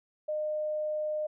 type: tone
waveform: sine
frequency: 610 Hz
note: D#5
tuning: 34 cents flat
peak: -29 dBFS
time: 0.28-1.27 s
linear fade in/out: 10 ms
effects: none

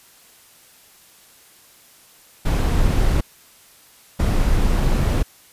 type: noise bursts at uneven times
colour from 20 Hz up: brown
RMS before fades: -17 dBFS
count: 2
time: 2.45-3.21 / 4.19-5.23 s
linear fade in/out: 10 ms
effects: white hiss -50 dBFS RMS until 5.52 s + resampled to 32000 Hz

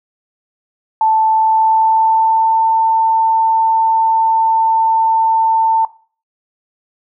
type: tone with pitch glide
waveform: sine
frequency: 880 to 894.9 Hz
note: A5 to A5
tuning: 0 to +29 cents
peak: -9 dBFS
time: 1.01-5.85 s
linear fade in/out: 2 ms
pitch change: +29 cents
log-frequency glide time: 1.28-2.61 s
effects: noise-tail reverb RT60 0.4 s tail -18 dB re dry

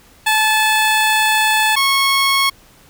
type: tone pair in turn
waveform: 15% pulse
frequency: 868 / 1096.1 Hz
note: A5 / C#6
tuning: -24 / -20 cents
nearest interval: major third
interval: 404 cents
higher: second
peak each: -6 dBFS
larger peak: neither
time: 0.26-1.76 / 1.76-2.5 s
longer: first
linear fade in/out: 10 ms
effects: pink hiss -48 dBFS RMS until 2.89 s

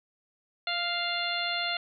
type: harmonic tone with a mistuned harmonic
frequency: 698.5 Hz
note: F5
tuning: in tune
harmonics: 1 / 2 / 3 / 4 / 5 / 6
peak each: -35 / -35 / -35 / -35 / -35 / -35 dBFS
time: 0.67-1.77 s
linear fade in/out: 2 ms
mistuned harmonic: 1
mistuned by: -15 cents
effects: none

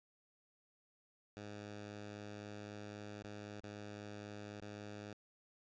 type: tone with dropouts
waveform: 10% pulse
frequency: 103.83 Hz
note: G#2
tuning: in tune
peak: -39 dBFS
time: 1.37-5.13 s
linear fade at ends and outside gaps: 0 ms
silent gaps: 3.225-3.241 / 3.604-3.636 / 4.602-4.617 s
effects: resampled to 16000 Hz

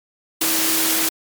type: tone in noise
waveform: sine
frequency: 323.1 Hz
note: E4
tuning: 35 cents flat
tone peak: -26 dBFS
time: 0.41-1.09 s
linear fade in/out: 5 ms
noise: white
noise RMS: -19 dBFS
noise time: 0.41-1.09 s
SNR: -10 dB
effects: high-pass 200 Hz 12 dB/octave + MP3 96 kbps

